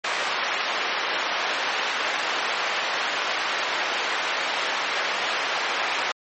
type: band-pass noise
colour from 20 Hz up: white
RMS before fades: -26 dBFS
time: 0.04-6.12 s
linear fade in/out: 5 ms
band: 530 to 2400 Hz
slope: 12 dB/octave
effects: low-pass 9000 Hz 12 dB/octave + MP3 32 kbps